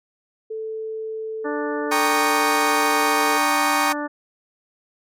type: tone with pitch glide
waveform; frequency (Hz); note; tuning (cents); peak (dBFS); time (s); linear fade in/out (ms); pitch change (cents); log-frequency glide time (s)
sine; 440 to 446.1; A4 to A4; 0 to +24; -26; 0.5-3.38; 10; +24; 1.92-2.17
type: harmonic tone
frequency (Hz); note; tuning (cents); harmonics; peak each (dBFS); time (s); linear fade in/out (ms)
294.2; D4; +3; 1 / 2 / 3 / 4 / 5 / 6; -27 / -30 / -32 / -33 / -34 / -35; 1.44-4.08; 20
type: chord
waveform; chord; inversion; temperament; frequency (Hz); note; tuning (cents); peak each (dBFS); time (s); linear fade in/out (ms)
30% pulse; Eb dominant seventh; first; equal with one note detuned; 784 / 932.3 / 1108.7 / 1233.8; G5 / Bb5 / Db6 / Eb6; 0 / 0 / 0 / -15; -21; 1.91-3.93; 10
effects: MP3 64 kbps